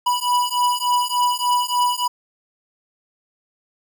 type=beating tone pair; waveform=square; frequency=980 / 983.4 Hz; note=B5 / B5; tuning=-14 / -8 cents; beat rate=3.4 Hz; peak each=-21 dBFS; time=0.06-2.08 s; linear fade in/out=10 ms; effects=none